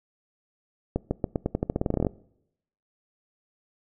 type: accelerating click train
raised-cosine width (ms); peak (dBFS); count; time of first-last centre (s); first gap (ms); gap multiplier
2; -11; 18; 0.96-2.068; 150; 0.88
effects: noise-tail reverb RT60 0.8 s tail -23 dB re dry